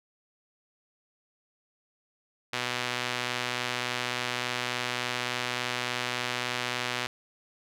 sawtooth tone with band-pass filter, 123.47 Hz, B2, in tune, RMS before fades -32 dBFS, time 2.53-7.07 s, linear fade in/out 5 ms, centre 2800 Hz, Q 0.87, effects none

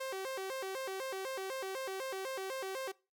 sawtooth tone with vibrato, 450 Hz, A4, 39 cents sharp, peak -34 dBFS, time 0-2.92 s, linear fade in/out 10 ms, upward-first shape square, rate 4 Hz, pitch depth 280 cents each way, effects noise-tail reverb RT60 0.3 s tail -22 dB re dry

